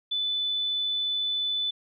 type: tone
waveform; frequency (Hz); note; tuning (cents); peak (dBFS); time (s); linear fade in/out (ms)
sine; 3497; A7; -11; -25; 0.11-1.71; 10
effects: none